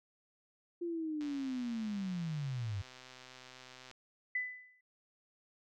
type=linear sweep; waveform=sine; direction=down; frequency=349.2 to 92.5 Hz; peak=-35 dBFS; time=0.81-2.82 s; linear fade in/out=10 ms
type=click train; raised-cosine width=0.2 ms; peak=-35 dBFS; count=347; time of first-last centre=1.21-3.913 s; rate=128 Hz
type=tone with exponential decay; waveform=sine; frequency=2000 Hz; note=B6; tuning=21 cents sharp; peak=-30 dBFS; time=4.35-4.81 s; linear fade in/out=5 ms; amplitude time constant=100 ms
effects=none